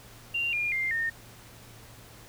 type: tone with pitch steps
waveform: sine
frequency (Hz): 2774 / 2415 / 2102 / 1830.2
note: F7 / D7 / C7 / A#6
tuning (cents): -12 / +48 / +7 / -32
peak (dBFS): -26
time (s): 0.34-1.1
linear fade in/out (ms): 10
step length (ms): 190
effects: added 114 Hz sine -53 dBFS peak until 2.28 s + pink hiss -51 dBFS RMS until 2.28 s